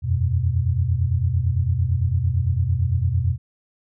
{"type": "chord", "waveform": "sine", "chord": "E suspended second", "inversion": "none", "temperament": "equal with one note detuned", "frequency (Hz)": [83.61, 92.5, 123.47], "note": ["E2", "F#2", "B2"], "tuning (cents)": [25, 0, 0], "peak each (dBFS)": -22, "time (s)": [0.02, 3.38], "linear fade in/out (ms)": 50, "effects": []}